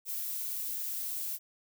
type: noise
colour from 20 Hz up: violet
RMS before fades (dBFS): -36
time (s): 0.05-1.39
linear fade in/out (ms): 50
effects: none